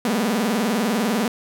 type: tone with vibrato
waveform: sawtooth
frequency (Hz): 220.7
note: A3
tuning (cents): +5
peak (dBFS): -15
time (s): 0.05-1.28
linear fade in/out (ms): 2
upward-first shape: sine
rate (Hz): 20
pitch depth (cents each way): 230
effects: none